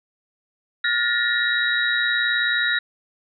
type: tone cluster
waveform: sine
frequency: 1423 / 1767 / 1886 / 3830 Hz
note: F6 / A6 / A#6 / A#7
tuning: +32 / +7 / +20 / +46 cents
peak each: -24 dBFS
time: 0.84-2.79 s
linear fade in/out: 5 ms
effects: none